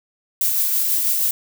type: noise with tremolo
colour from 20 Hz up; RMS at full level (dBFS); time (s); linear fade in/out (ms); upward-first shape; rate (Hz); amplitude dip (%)
violet; -18; 0.41-1.31; 2; triangle; 6.2; 30
effects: none